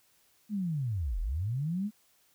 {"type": "linear two-way sweep", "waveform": "sine", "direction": "down then up", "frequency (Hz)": [218.4, 36.71, 218.4], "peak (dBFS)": -29, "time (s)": [0.49, 1.91], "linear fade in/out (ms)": 50, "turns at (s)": 1.2, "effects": ["white hiss -67 dBFS RMS until 2.34 s"]}